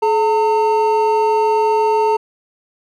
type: tone pair together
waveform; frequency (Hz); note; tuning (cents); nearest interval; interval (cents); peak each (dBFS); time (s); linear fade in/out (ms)
triangle; 428 / 907; A4 / A#5; -48 / -48; octave + minor second; 1300; -13; 0.02-2.17; 10
effects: none